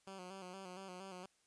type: tone with vibrato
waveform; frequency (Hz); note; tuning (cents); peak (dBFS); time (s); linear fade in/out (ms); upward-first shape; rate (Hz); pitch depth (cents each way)
10% pulse; 187.1; F#3; +20; -40; 0.07-1.26; 2; square; 4.3; 55
effects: white hiss -75 dBFS RMS until 1.46 s + resampled to 22050 Hz